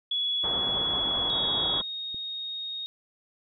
sine tone with pitch glide, 3382 to 3359 Hz, G#7 to G#7, +31 to +19 cents, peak -25 dBFS, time 0.11-1.81 s, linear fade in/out 5 ms, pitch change -12 cents, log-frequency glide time 0.24-1.65 s
white low-pass noise, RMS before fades -36 dBFS, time 0.43-1.82 s, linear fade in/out 10 ms, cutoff 1200 Hz, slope 24 dB/octave
clicks, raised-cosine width 3 ms, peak -33 dBFS, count 2, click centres 1.191 / 2.145 s
sine tone, 3729 Hz, A#7, in tune, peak -32 dBFS, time 1.3-2.86 s, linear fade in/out 0 ms
effects none

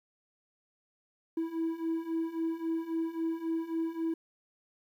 triangle beating tone pair, 325.2 / 328.9 Hz, E4 / E4, -23 / -4 cents, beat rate 3.7 Hz, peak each -33 / -30 dBFS, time 1.37-4.14 s, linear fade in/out 5 ms, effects tanh soft clip ceiling -22 dBFS + 11-bit

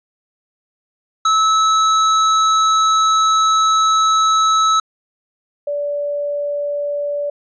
square / sine tone pair in turn, 1300 / 579.1 Hz, E6 / D5, -24 / -24 cents, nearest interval octave + major second, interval 1400 cents, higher first, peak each -12 / -18 dBFS, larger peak first, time 1.25-4.8 / 5.67-7.3 s, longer first, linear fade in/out 5 ms, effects resampled to 16000 Hz

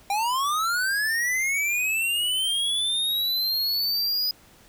square linear sweep, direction up, 784 to 4978 Hz, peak -23 dBFS, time 0.1-4.31 s, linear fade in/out 2 ms, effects pink hiss -54 dBFS RMS until 4.68 s

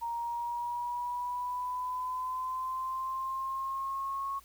sine linear sweep, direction up, 932.3 to 1100 Hz, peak -32 dBFS, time 0.01-4.4 s, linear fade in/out 20 ms, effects added 60 Hz sine -61 dBFS peak until 4.44 s + white hiss -60 dBFS RMS until 4.44 s

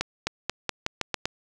accelerating click train, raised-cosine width 0.2 ms, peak -8 dBFS, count 8, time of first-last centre 0.01-1.255 s, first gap 260 ms, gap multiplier 0.87, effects none

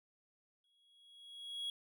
triangle tone with exponential growth, 3322 Hz, G#7, in tune, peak -35 dBFS, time 0.64-1.7 s, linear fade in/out 2 ms, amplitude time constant 230 ms, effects none

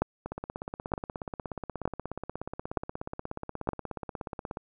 two click trains, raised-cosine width 1 ms, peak -21 / -11 dBFS, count 73 / 5, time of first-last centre 0.26-4.571 / 0.02-3.69 s, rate 16.7 / 1.09 Hz, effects none

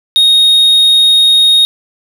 triangle tone, 3729 Hz, A#7, in tune, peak -3 dBFS, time 0.16-1.65 s, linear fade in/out 0 ms, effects none

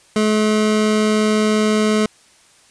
25% pulse tone, 214.3 Hz, A3, 45 cents flat, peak -10 dBFS, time 0.16-2.06 s, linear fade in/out 2 ms, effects white hiss -51 dBFS RMS until 2.7 s + resampled to 22050 Hz

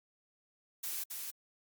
blue noise with echo, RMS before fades -38 dBFS, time 0.83-1.04 s, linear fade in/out 10 ms, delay 270 ms, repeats 1, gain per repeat -3 dB, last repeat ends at 1.31 s, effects Opus 48 kbps

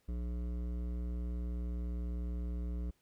sine tone with hard clipping, 59.8 Hz, A#1, 45 cents sharp, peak -37 dBFS, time 0.08-2.91 s, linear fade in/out 10 ms, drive 13 dB, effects pink hiss -75 dBFS RMS until 3.01 s

